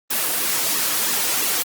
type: noise with flanger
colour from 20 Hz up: white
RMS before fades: -21 dBFS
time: 0.1-1.63 s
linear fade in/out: 10 ms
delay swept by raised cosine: 1.3 to 5.1 ms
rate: 3 Hz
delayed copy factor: -0.9
effects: high-pass 200 Hz 12 dB/octave + Opus 24 kbps